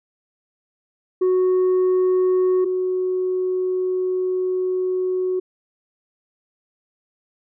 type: tone pair in turn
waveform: sine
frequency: 369.1 / 369.1 Hz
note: F#4 / F#4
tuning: -4 / -4 cents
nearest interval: unison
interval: 0 cents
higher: neither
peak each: -12 / -18 dBFS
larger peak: first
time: 1.21-2.65 / 2.65-5.4 s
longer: second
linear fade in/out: 10 ms
effects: tanh soft clip ceiling -14 dBFS